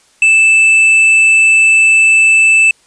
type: tone with tanh clipping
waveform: triangle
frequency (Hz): 2637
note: E7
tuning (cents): 0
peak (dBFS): -6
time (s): 0.22-2.71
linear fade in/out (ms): 2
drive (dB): 10
effects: white hiss -50 dBFS RMS until 2.86 s + resampled to 22050 Hz